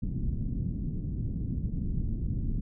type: low-pass noise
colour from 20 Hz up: pink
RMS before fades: -31 dBFS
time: 0.02-2.61 s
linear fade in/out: 10 ms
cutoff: 240 Hz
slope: 24 dB/octave
effects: none